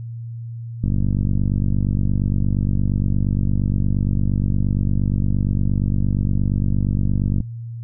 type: click train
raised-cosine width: 5 ms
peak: -8 dBFS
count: 320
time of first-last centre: 0.84-7.404 s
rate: 48.6 Hz
effects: noise-tail reverb RT60 0.3 s tail -25 dB re dry + added 116 Hz sine -28 dBFS peak until 7.83 s